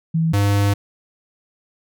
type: tone pair in turn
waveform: sine / square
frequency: 162.6 / 100.99 Hz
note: E3 / G#2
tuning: -23 / -48 cents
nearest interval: minor sixth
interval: 825 cents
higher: first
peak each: -15 dBFS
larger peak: neither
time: 0.14-0.33 / 0.33-0.74 s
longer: second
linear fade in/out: 10 ms
effects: none